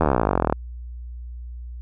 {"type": "slowing click train", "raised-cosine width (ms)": 1, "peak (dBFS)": -4, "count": 29, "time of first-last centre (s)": [0.01, 0.525], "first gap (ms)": 12, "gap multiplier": 1.03, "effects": ["added 60 Hz sine -32 dBFS peak until 1.81 s"]}